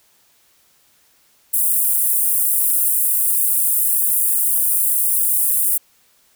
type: high-pass noise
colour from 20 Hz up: pink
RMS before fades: -17 dBFS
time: 1.53-5.78 s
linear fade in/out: 10 ms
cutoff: 9200 Hz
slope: 48 dB/octave
effects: white hiss -57 dBFS RMS until 6.35 s

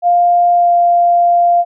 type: tone with pitch glide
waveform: sine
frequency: 701 to 695.8 Hz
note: F5 to F5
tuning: +6 to -7 cents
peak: -7 dBFS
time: 0.02-1.65 s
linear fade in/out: 50 ms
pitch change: -13 cents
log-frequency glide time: 0.53-0.72 s
effects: none

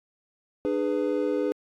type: chord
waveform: triangle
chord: G# diminished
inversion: second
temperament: just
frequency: 299 / 415.3 / 498.4 Hz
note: D4 / G#4 / B4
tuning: +31 / 0 / +16 cents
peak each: -26 dBFS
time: 0.65-1.52 s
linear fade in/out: 0 ms
effects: AAC 64 kbps

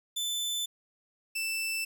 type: tone pair in turn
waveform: sawtooth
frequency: 3520 / 2655 Hz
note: A7 / E7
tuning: 0 / +12 cents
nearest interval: perfect fourth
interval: 488 cents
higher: first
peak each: -27 dBFS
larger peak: neither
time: 0.16-0.66 / 1.35-1.85 s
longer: neither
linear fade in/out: 10 ms
effects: 10-bit

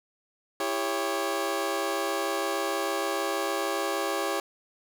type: chord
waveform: 20% pulse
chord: C# diminished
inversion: first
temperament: just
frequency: 332.6 / 399.1 / 554.4 Hz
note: E4 / G4 / C#5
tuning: +16 / +31 / 0 cents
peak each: -28 / -26 / -26 dBFS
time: 0.6-4.4 s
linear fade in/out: 2 ms
effects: none

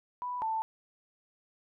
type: tone pair in turn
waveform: sine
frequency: 987.8 / 886.2 Hz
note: B5 / A5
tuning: 0 / +12 cents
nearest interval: major second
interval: 188 cents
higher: first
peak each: -33 / -29 dBFS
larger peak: second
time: 0.22-0.42 / 0.42-0.62 s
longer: neither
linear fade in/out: 0 ms
effects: none

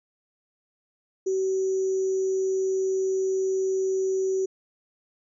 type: tone with sample-and-hold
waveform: sine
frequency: 380.5 Hz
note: F#4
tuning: 48 cents sharp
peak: -22 dBFS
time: 1.26-4.46 s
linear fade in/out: 10 ms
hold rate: 6300 Hz
effects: resampled to 24000 Hz

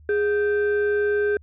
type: tone pair together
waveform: sine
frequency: 413.8 / 1562.3 Hz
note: G#4 / G6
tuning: -6 / -6 cents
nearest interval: octave + major seventh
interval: 2300 cents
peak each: -18 / -26 dBFS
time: 0.09-1.37 s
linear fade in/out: 2 ms
effects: tanh soft clip ceiling -14 dBFS + added 76 Hz sine -46 dBFS peak until 1.42 s

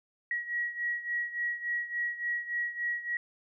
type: beating tone pair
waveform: sine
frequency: 1910 / 1913.5 Hz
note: A#6 / A#6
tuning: +42 / +45 cents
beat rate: 3.5 Hz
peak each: -32 / -36 dBFS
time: 0.31-3.17 s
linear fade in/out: 2 ms
effects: none

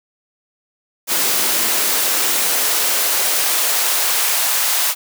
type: noise with high-pass filter sweep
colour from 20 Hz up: white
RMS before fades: -17 dBFS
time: 1.07-4.95 s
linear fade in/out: 50 ms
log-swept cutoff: 220 to 820 Hz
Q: 0.95
effects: none

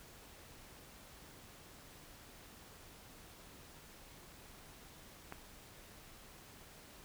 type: click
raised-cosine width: 0.5 ms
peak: -29 dBFS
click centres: 5.324 s
effects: pink hiss -57 dBFS RMS until 7.04 s

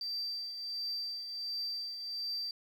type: tone with tremolo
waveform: sine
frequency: 4677 Hz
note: D8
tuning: 8 cents flat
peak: -32 dBFS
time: 0.01-2.51 s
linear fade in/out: 2 ms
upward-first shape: triangle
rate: 1.4 Hz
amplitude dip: 60%
effects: tanh soft clip ceiling -31 dBFS + 10-bit

